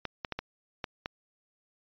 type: clicks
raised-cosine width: 0.3 ms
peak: -17 dBFS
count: 6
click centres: 0.053 / 0.248 / 0.323 / 0.39 / 0.842 / 1.059 s
effects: resampled to 11025 Hz